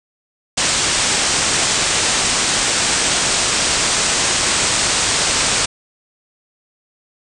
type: low-pass noise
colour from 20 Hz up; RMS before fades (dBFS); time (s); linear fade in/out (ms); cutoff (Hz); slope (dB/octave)
white; -17; 0.57-5.66; 10; 8900; 96
effects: none